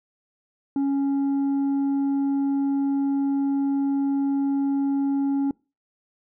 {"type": "tone with tanh clipping", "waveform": "sine", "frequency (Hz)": 277.2, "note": "C#4", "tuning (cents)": 0, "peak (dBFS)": -21, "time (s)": [0.76, 5.51], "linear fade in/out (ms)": 2, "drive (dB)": 4, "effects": ["noise-tail reverb RT60 0.3 s tail -24 dB re dry"]}